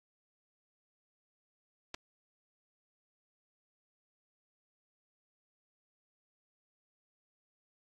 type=clicks; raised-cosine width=0.2 ms; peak=-24 dBFS; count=2; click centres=1.943 / 1.946 s; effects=AAC 64 kbps